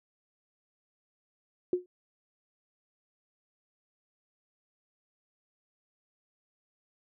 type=tone with exponential decay; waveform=sine; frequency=360.5 Hz; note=F#4; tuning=45 cents flat; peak=-20 dBFS; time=1.73-1.86 s; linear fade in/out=2 ms; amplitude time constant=27 ms; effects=none